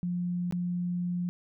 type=tone with dropouts; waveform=sine; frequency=176.8 Hz; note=F3; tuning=22 cents sharp; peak=-28 dBFS; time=0.03-1.29 s; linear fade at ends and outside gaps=0 ms; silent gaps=0.51-0.524 s; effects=none